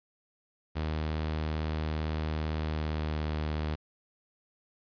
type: tone with pitch glide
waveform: sawtooth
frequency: 77.78 to 76.75 Hz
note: D#2 to D#2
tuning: 0 to -23 cents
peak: -26 dBFS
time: 0.75-3.76 s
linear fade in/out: 20 ms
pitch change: -23 cents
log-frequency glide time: 2.58-3.26 s
effects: resampled to 11025 Hz + 10-bit